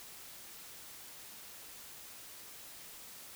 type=silence; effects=white hiss -51 dBFS RMS until 3.35 s